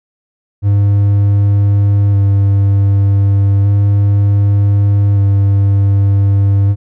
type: tone with vibrato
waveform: triangle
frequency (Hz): 100.2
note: G2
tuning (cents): +38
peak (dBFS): -5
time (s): 0.62-6.76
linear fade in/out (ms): 50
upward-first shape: square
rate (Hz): 0.33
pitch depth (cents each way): 14
effects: none